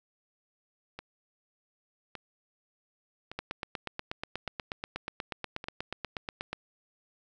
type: two click trains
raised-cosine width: 0.3 ms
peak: -18 / -24 dBFS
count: 27 / 5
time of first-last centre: 3.39-6.53 / 0.99-5.641 s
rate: 8.28 / 0.86 Hz
effects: none